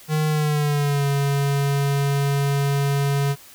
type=tone with pitch glide; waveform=square; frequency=154.1 to 140.5 Hz; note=D#3 to C#3; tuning=-16 to +24 cents; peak=-19 dBFS; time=0.08-3.36 s; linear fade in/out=50 ms; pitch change=-160 cents; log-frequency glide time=0.28-1.06 s; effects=white hiss -46 dBFS RMS until 3.54 s